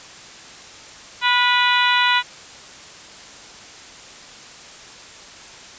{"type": "harmonic tone with a mistuned harmonic", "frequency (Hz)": 491.9, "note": "B4", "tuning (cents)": -7, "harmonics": [2, 3, 4, 5, 6, 7, 8], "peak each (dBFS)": [-19, -21, -22, -23, -24, -24, -25], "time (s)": [1.21, 2.23], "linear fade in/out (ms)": 50, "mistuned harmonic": 3, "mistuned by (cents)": -27, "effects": ["white hiss -40 dBFS RMS until 5.78 s", "resampled to 16000 Hz"]}